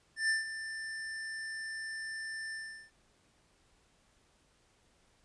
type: tone with ADSR envelope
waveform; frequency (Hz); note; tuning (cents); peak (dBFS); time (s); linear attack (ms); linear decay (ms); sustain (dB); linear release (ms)
square; 1778; A6; +18; -27; 0.16-2.91; 130; 150; -12; 380
effects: pink hiss -69 dBFS RMS until 5.24 s + resampled to 22050 Hz